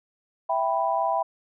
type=chord; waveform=sine; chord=E minor; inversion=none; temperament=equal; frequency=659.3 / 784 / 987.8 Hz; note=E5 / G5 / B5; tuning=0 / 0 / 0 cents; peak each=-26 dBFS; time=0.49-1.23 s; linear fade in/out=10 ms; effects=none